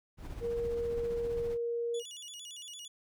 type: noise with tremolo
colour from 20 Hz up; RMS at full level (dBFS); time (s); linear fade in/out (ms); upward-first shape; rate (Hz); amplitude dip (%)
brown; -41; 0.17-1.58; 50; sine; 15; 45
type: tone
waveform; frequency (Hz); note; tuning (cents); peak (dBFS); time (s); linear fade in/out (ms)
sine; 470; A#4; +14; -31; 0.4-2.03; 50
type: tone with vibrato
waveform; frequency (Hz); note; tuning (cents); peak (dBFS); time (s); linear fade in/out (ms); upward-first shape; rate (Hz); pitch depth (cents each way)
25% pulse; 3150; G7; +8; -40; 1.94-2.88; 5; square; 8.8; 150
effects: none